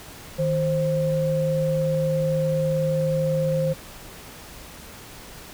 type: tone pair together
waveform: sine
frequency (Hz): 156.8 / 527.4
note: D#3 / C5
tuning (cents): +14 / +14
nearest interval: octave + major sixth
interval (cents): 2100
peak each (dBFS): -23 / -22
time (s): 0.38-3.74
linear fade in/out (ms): 20
effects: pink hiss -42 dBFS RMS until 5.53 s